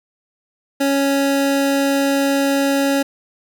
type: tone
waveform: 25% pulse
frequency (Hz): 277.2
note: C#4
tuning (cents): 0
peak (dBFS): -11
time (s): 0.8-3.03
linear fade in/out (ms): 10
effects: none